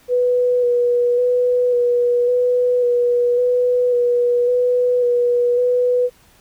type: tone with vibrato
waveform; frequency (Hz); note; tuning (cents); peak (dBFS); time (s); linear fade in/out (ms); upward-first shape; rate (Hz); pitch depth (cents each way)
sine; 489.5; B4; -15; -13; 0.08-6.1; 50; square; 0.91; 16
effects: pink hiss -52 dBFS RMS until 6.4 s